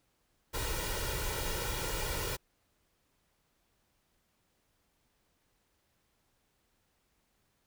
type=noise with comb filter; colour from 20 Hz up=pink; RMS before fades=-35 dBFS; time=0.53-2.37 s; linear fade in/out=20 ms; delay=2.1 ms; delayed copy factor=+0.7; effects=pink hiss -75 dBFS RMS until 7.66 s